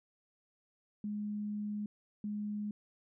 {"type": "tone bursts at uneven times", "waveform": "sine", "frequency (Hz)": 208.5, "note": "G#3", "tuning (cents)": 7, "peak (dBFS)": -35, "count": 2, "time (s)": [[1.04, 1.86], [2.24, 2.71]], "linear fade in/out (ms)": 2, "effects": []}